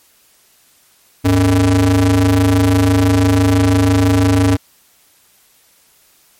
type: ring-modulated tone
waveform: square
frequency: 89 Hz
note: F2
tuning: 33 cents sharp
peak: -7 dBFS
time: 1.24-4.57 s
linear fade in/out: 20 ms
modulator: 191 Hz
effects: white hiss -52 dBFS RMS until 6.39 s + MP3 64 kbps